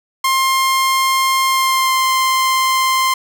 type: tone with pitch glide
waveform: sawtooth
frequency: 1060 to 1047.2 Hz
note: C6 to C6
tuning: +22 to +1 cents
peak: -9 dBFS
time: 0.24-3.14 s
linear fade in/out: 5 ms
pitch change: -21 cents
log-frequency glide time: 1.46-2.06 s
effects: none